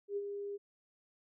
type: tone with ADSR envelope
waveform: sine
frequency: 404.3 Hz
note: G#4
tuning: 46 cents flat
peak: -32 dBFS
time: 0.08-0.58 s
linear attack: 86 ms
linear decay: 44 ms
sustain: -6 dB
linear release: 27 ms
effects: none